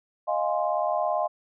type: chord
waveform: sine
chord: F minor seventh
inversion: third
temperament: equal with one note detuned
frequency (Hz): 620.5 / 698.5 / 830.6 / 1046.5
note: Eb5 / F5 / Ab5 / C6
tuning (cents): -5 / 0 / 0 / 0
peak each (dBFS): -27 / -27 / -31 / -31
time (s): 0.27-1.28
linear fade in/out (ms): 20
effects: none